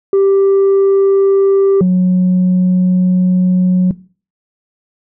sine tone pair in turn, 392 / 182.72 Hz, G4 / F#3, 0 / -21 cents, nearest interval octave + minor second, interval 1321 cents, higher first, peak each -5 dBFS, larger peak neither, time 0.13-1.81 / 1.81-3.91 s, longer second, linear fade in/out 2 ms, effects noise-tail reverb RT60 0.4 s tail -20 dB re dry + tanh soft clip ceiling -6 dBFS

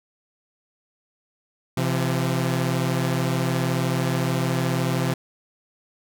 sawtooth tone pair together, 130.81 / 169.86 Hz, C3 / F3, 0 / -48 cents, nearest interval perfect fourth, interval 452 cents, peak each -19 / -21 dBFS, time 1.77-5.14 s, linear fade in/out 5 ms, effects none

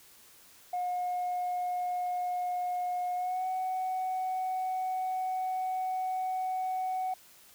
sine tone with pitch glide, 720 to 746.7 Hz, F#5 to F#5, -47 to +16 cents, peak -28 dBFS, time 0.73-7.14 s, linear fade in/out 5 ms, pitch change +63 cents, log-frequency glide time 3.15-3.46 s, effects tanh soft clip ceiling -27 dBFS + white hiss -57 dBFS RMS until 7.54 s

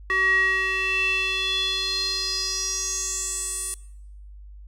square tone with band-pass filter sweep, 380 Hz, F#4, 46 cents sharp, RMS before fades -25 dBFS, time 0.1-3.74 s, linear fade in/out 0 ms, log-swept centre 1700 to 9400 Hz, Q 6, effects noise-tail reverb RT60 0.8 s tail -23 dB re dry + added 50 Hz sine -40 dBFS peak until 4.67 s

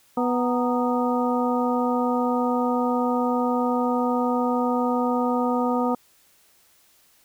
harmonic tone with a mistuned harmonic, 246.9 Hz, B3, in tune, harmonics 1 / 2 / 3 / 4 / 5, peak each -23 / -26 / -28 / -29 / -30 dBFS, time 0.17-5.95 s, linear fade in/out 5 ms, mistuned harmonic 4, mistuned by -99 cents, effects white hiss -59 dBFS RMS until 7.24 s

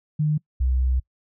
sine tone pair in turn, 151.8 / 63.82 Hz, D#3 / C2, -42 / -43 cents, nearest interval octave + minor third, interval 1501 cents, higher first, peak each -18 dBFS, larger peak neither, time 0.19-0.38 / 0.6-1 s, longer second, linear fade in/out 10 ms, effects noise-tail reverb RT60 0.1 s tail -24 dB re dry

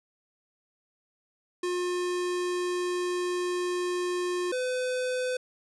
square tone pair in turn, 357.4 / 505.4 Hz, F4 / B4, +40 / +40 cents, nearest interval tritone, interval 600 cents, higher second, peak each -28 dBFS, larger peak neither, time 1.63-4.52 / 4.52-5.37 s, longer first, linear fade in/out 5 ms, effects resampled to 24000 Hz

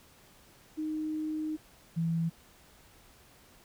sine tone pair in turn, 310 / 165.55 Hz, D#4 / E3, -6 / +8 cents, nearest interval major seventh, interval 1086 cents, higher first, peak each -31 / -27 dBFS, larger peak second, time 0.77-1.57 / 1.96-2.3 s, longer first, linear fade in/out 20 ms, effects pink hiss -59 dBFS RMS until 3.64 s

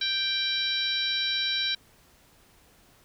harmonic tone, 784 Hz, G5, in tune, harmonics 2 / 3 / 4 / 5 / 6 / 7, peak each -34 / -35 / -34 / -27 / -38 / -37 dBFS, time 0.01-1.75 s, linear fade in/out 5 ms, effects pink hiss -59 dBFS RMS until 3.04 s

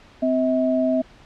sine tone pair together, 258 / 642 Hz, C4 / E5, -24 / -46 cents, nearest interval octave + major third, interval 1578 cents, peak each -20 dBFS, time 0.22-1.02 s, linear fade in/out 10 ms, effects pink hiss -49 dBFS RMS until 1.25 s + low-pass 4000 Hz 12 dB/octave

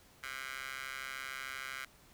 15% pulse tone with high-pass filter, 133.1 Hz, C3, 30 cents sharp, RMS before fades -43 dBFS, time 0.23-1.85 s, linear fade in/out 5 ms, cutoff 1700 Hz, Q 3.7, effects pink hiss -62 dBFS RMS until 2.13 s

